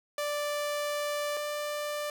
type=tone pair in turn; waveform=sawtooth; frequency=587.3 / 591.4 Hz; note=D5 / D5; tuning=0 / +12 cents; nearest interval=unison; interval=12 cents; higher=second; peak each=-26 / -28 dBFS; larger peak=first; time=0.18-1.37 / 1.37-2.1 s; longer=first; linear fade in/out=2 ms; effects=none